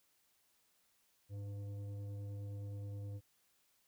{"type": "tone with frequency modulation", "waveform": "sine", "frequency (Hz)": 102.4, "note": "G#2", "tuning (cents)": -24, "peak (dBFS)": -40, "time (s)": [1.29, 3.21], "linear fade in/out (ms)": 50, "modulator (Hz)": 400, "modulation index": 0.31, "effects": ["tanh soft clip ceiling -39 dBFS", "white hiss -75 dBFS RMS until 3.87 s"]}